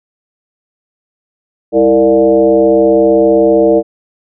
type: tone with frequency modulation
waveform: sine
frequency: 457.7 Hz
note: A#4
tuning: 32 cents flat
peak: -5 dBFS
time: 1.72-3.83 s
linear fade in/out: 50 ms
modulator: 128 Hz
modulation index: 1.3
effects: none